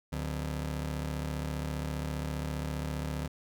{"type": "ring-modulated tone", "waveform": "30% pulse", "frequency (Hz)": 110, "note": "A2", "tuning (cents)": 0, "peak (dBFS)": -27, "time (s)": [0.12, 3.28], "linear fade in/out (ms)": 10, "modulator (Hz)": 37.5, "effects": []}